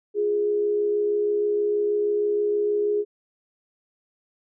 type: tone pair together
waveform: sine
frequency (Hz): 348.5 / 414.8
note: F4 / G#4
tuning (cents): -4 / -2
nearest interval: minor third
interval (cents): 302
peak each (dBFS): -32 / -20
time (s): 0.14-3.05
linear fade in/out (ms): 50
effects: none